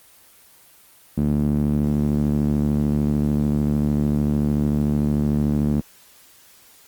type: tone with band-pass filter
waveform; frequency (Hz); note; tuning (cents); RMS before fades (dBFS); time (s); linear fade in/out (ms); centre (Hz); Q
sawtooth; 73.42; D2; 0; -20; 1.17-5.81; 10; 210; 2.4
effects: white hiss -51 dBFS RMS until 6.87 s + Opus 24 kbps